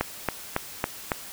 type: click train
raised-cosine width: 0.5 ms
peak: -8 dBFS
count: 5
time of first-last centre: 0.01-1.118 s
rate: 3.61 Hz
effects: white hiss -41 dBFS RMS until 1.32 s